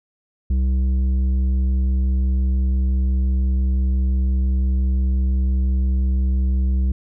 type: tone with tanh clipping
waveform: sine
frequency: 64.7 Hz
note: C2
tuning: 19 cents flat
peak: -17 dBFS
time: 0.5-6.92 s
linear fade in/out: 5 ms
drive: 8 dB
effects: none